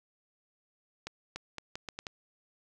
accelerating click train, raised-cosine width 0.2 ms, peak -21 dBFS, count 7, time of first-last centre 1.07-2.068 s, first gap 290 ms, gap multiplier 0.77, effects none

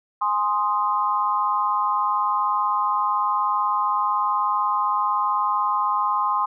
sine chord, Ab major, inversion none, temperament equal, 830.6 / 1046.5 / 1244.5 Hz, Ab5 / C6 / Eb6, 0 / 0 / 0 cents, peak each -26 / -21 / -25 dBFS, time 0.21-6.46 s, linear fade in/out 10 ms, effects none

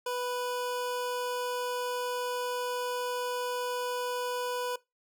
25% pulse tone, 493.9 Hz, B4, in tune, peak -27 dBFS, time 0.06-4.76 s, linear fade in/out 5 ms, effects noise-tail reverb RT60 0.2 s tail -20 dB re dry

